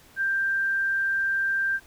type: tone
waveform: sine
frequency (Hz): 1580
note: G6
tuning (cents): +13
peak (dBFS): -22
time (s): 0.16-1.8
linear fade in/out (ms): 50
effects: pink hiss -54 dBFS RMS until 1.86 s